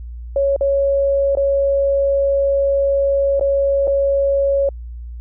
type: tone with dropouts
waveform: sine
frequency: 554.4 Hz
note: C#5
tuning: in tune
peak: -13 dBFS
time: 0.36-4.69 s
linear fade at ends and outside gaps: 2 ms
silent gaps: 0.563-0.609 / 1.352-1.371 / 3.396-3.41 / 3.872-3.877 s
effects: added 59 Hz sine -28 dBFS peak until 5.2 s